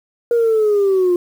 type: linear sweep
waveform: sine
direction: down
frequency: 476.8 to 349.2 Hz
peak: -10 dBFS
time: 0.31-1.16 s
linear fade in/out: 2 ms
effects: tanh soft clip ceiling -9 dBFS + 7-bit